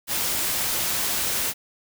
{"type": "noise", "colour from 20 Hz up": "white", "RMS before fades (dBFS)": -25, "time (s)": [0.07, 1.54], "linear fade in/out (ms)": 50, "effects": []}